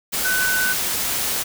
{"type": "tone in noise", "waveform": "sine", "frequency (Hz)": 1504, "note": "F#6", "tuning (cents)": 28, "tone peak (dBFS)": -19, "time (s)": [0.24, 0.74], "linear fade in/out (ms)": 20, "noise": "white", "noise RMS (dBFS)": -23, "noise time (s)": [0.12, 1.44], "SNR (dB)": 1, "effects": []}